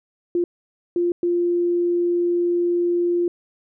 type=tone bursts at uneven times; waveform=sine; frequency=348.4 Hz; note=F4; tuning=4 cents flat; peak=-17 dBFS; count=3; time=0.35-0.44 / 0.96-1.12 / 1.23-3.28 s; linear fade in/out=2 ms; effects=none